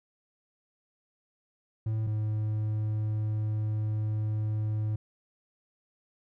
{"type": "tone pair in turn", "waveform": "triangle", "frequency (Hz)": [109.8, 107.42], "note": ["A2", "A2"], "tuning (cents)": [-3, -41], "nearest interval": "unison", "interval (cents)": 38, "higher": "first", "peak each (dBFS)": -25, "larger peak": "neither", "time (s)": [[1.86, 2.07], [2.07, 4.96]], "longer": "second", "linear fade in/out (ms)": 5, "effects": []}